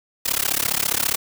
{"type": "noise with amplitude modulation", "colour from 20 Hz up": "white", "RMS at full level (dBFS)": -18, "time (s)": [0.25, 1.16], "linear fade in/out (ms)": 10, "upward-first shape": "sine", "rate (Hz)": 34.8, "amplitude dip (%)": 100, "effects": []}